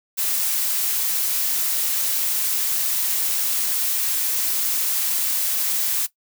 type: noise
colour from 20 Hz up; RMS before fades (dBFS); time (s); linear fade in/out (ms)
blue; -22; 0.17-6.07; 20
effects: noise-tail reverb RT60 0.1 s tail -17 dB re dry